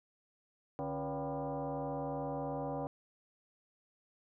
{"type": "tone with frequency modulation", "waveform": "sine", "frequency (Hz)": 146.83, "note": "D3", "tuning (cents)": 0, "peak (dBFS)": -35, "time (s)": [0.79, 2.87], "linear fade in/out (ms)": 0, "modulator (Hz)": 211, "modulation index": 3.6, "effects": []}